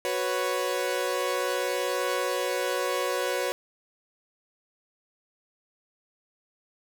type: chord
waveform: sawtooth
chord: F# suspended fourth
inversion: none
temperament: equal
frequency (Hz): 370 / 493.9 / 554.4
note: F#4 / B4 / C#5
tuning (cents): 0 / 0 / 0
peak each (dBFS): -28 / -26 / -26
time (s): 0.05-3.52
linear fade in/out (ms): 0
effects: none